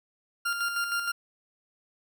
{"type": "tone with tremolo", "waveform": "40% pulse", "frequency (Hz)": 1396.9, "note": "F6", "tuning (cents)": 0, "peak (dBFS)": -25, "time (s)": [0.45, 1.12], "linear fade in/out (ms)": 10, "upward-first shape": "square", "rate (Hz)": 6.4, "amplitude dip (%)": 45, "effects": []}